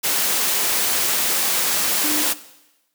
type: tone in noise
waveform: sine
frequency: 300.5 Hz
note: D4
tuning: 40 cents sharp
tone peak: -24 dBFS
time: 2.03-2.24 s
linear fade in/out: 20 ms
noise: white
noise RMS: -20 dBFS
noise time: 0.03-2.34 s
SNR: -7 dB
effects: noise-tail reverb RT60 1.0 s tail -17 dB re dry + high-pass 200 Hz 12 dB/octave